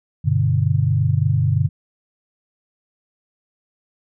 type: chord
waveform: sine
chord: G major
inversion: none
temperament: equal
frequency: 98 / 123.47 / 146.83 Hz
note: G2 / B2 / D3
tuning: 0 / 0 / 0 cents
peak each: -19 dBFS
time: 0.24-1.69 s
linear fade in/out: 20 ms
effects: none